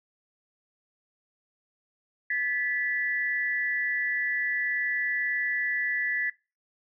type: tone pair together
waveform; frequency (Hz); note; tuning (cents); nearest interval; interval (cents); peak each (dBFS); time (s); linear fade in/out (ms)
sine; 1729 / 1969.5; A6 / B6; -31 / -5; major second; 226; -28; 2.3-6.3; 5
effects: noise-tail reverb RT60 0.3 s tail -21 dB re dry